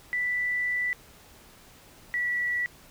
sine tone pair in turn, 1975.5 / 1948.3 Hz, B6 / B6, 0 / -24 cents, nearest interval unison, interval 24 cents, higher first, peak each -25 dBFS, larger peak neither, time 0.13-0.93 / 2.14-2.66 s, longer first, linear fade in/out 0 ms, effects pink hiss -53 dBFS RMS until 2.9 s

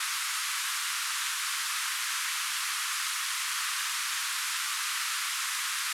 pink band-pass noise, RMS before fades -32 dBFS, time 0-5.93 s, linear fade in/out 5 ms, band 1100 to 12000 Hz, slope 48 dB/octave, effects none

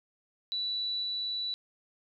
sine tone pair in turn, 3951 / 3951 Hz, B7 / B7, 0 / 0 cents, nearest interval unison, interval 0 cents, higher neither, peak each -30 / -31 dBFS, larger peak first, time 0.52-1.03 / 1.03-1.54 s, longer neither, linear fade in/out 0 ms, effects none

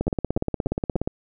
two click trains, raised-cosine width 2 ms, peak -10 / -11 dBFS, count 19 / 4, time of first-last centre 0.01-1.075 / 0.08-0.962 s, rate 16.9 / 3.4 Hz, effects none

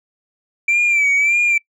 sine tone with vibrato, 2333 Hz, D7, 12 cents flat, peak -10 dBFS, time 0.68-1.58 s, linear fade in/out 5 ms, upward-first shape sine, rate 1.7 Hz, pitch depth 66 cents each way, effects noise-tail reverb RT60 0.1 s tail -25 dB re dry + tanh soft clip ceiling -11 dBFS

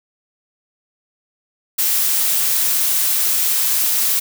blue noise, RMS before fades -17 dBFS, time 1.78-4.2 s, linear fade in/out 10 ms, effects none

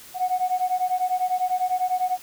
sine beating tone pair, 730 / 740 Hz, F#5 / F#5, -24 / 0 cents, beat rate 10 Hz, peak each -23 dBFS, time 0.14-2.18 s, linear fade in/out 50 ms, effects tanh soft clip ceiling -15 dBFS + white hiss -45 dBFS RMS until 2.22 s

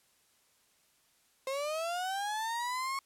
35% pulse linear sweep, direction up, 524 to 1100 Hz, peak -31 dBFS, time 1.47-2.99 s, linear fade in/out 2 ms, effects white hiss -69 dBFS RMS until 3.05 s + low-pass 12000 Hz 12 dB/octave

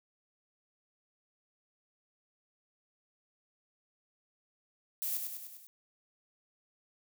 violet noise with echo, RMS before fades -35 dBFS, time 5.02-5.17 s, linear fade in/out 0 ms, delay 100 ms, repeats 5, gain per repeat -4 dB, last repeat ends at 5.67 s, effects none

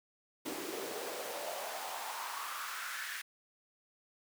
pink noise with high-pass filter sweep, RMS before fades -41 dBFS, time 0.45-3.22 s, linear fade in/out 10 ms, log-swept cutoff 310 to 1800 Hz, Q 3.5, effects none

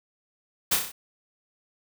white noise with echo, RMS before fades -22 dBFS, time 0.71-0.76 s, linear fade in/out 10 ms, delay 32 ms, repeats 5, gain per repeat -4 dB, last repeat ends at 0.92 s, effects none

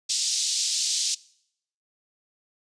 white band-pass noise, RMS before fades -26 dBFS, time 0.09-1.15 s, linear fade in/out 10 ms, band 3900 to 6900 Hz, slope 24 dB/octave, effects noise-tail reverb RT60 0.7 s tail -22 dB re dry + resampled to 22050 Hz

